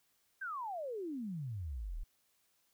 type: exponential sweep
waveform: sine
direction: down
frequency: 1619 to 32.7 Hz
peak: -38 dBFS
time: 0.41-2.04 s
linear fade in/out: 10 ms
effects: white hiss -75 dBFS RMS until 2.73 s